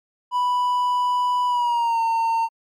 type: tone with pitch glide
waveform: triangle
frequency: 987.8 to 911.1 Hz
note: B5 to A#5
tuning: 0 to -40 cents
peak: -16 dBFS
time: 0.31-2.49 s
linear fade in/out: 50 ms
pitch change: -140 cents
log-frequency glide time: 1.47-2.01 s
effects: MP3 96 kbps